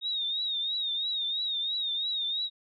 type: tone with vibrato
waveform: sine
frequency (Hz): 3729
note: A#7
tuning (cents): 0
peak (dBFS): -28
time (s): 0.01-2.5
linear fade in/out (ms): 50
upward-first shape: triangle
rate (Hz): 3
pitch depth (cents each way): 98
effects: none